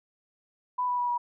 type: tone with pitch steps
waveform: sine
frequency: 994 / 984.3 / 974.7 / 965.1 Hz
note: B5 / B5 / B5 / B5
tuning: +11 / -6 / -23 / -40 cents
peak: -25 dBFS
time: 0.78-1.18 s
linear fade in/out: 10 ms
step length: 100 ms
effects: none